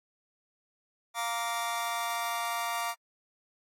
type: chord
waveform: sawtooth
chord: Bb major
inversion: second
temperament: just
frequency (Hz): 699.2 / 932.3 / 1165.4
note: F5 / Bb5 / D6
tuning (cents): +2 / 0 / -14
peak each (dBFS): -31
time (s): 1.14-2.95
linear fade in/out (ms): 50
effects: AAC 48 kbps